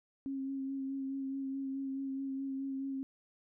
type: tone with vibrato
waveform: sine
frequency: 270.4 Hz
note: C#4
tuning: 43 cents flat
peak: -35 dBFS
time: 0.26-3.03 s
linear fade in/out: 0 ms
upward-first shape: sine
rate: 4.7 Hz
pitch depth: 19 cents each way
effects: none